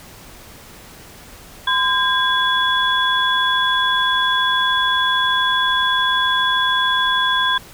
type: tone cluster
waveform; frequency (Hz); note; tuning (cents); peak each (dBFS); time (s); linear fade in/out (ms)
sine; 1023 / 1610 / 3397; C6 / G6 / G#7; -39 / +46 / +38; -19; 1.67-7.58; 5
effects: pink hiss -41 dBFS RMS until 7.73 s